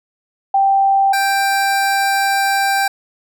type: tone pair in turn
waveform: sine / 25% pulse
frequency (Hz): 784 / 787.1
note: G5 / G5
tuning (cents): 0 / +7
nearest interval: unison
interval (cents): 7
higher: second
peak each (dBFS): -10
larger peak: neither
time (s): 0.54-1.13 / 1.13-2.88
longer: second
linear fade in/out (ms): 5
effects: none